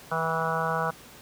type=harmonic tone with a mistuned harmonic; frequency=163.1 Hz; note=E3; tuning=18 cents flat; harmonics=1 / 3 / 4 / 5 / 6 / 7 / 8 / 9; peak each=-33 / -33 / -33 / -33 / -33 / -33 / -33 / -33 dBFS; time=0.11-0.91 s; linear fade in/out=10 ms; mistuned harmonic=5; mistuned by=-30 cents; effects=pink hiss -48 dBFS RMS until 1.21 s + high-pass 80 Hz 12 dB/octave